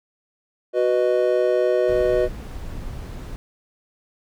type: chord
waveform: triangle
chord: B major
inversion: second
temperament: just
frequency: 370.4 / 493.9 / 617.4 Hz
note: F#4 / B4 / D#5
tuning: +2 / 0 / -14 cents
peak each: -19 dBFS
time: 0.73-2.29 s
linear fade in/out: 50 ms
type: noise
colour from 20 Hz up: brown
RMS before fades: -32 dBFS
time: 1.88-3.36 s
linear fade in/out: 0 ms
effects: none